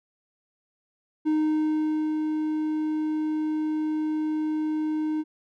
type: tone with ADSR envelope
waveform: triangle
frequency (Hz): 309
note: D#4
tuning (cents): -12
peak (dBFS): -18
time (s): 1.25-5.24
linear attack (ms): 24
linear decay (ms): 870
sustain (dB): -4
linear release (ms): 39
effects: none